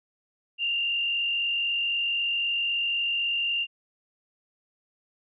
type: tone with frequency modulation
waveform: sine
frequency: 2794 Hz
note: F7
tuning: in tune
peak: -24 dBFS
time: 0.58-3.67 s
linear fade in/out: 50 ms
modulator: 43.9 Hz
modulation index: 1.1
effects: none